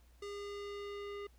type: tone with low-pass filter sweep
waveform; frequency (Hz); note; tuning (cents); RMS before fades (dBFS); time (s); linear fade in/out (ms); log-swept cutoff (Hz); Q
square; 406.1; G#4; -39; -44; 0.22-1.27; 5; 6600 to 2700; 1.1
effects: added 60 Hz sine -61 dBFS peak until 1.38 s + pink hiss -71 dBFS RMS until 1.38 s